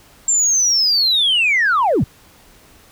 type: linear sweep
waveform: sine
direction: down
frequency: 7430 to 74.9 Hz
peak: -11 dBFS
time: 0.28-2.04 s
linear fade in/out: 5 ms
effects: tanh soft clip ceiling -9 dBFS + pink hiss -48 dBFS RMS until 2.91 s